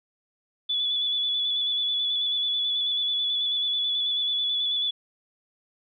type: tone with vibrato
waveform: sine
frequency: 3434 Hz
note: A7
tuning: 43 cents flat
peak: -23 dBFS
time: 0.69-4.91 s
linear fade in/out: 10 ms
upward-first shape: square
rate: 9.2 Hz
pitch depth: 21 cents each way
effects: none